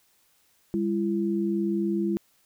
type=tone pair together; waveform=sine; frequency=200.9 / 337.4 Hz; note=G3 / E4; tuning=+43 / +40 cents; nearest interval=major sixth; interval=897 cents; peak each=-26 dBFS; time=0.74-2.17 s; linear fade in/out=0 ms; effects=white hiss -65 dBFS RMS until 2.45 s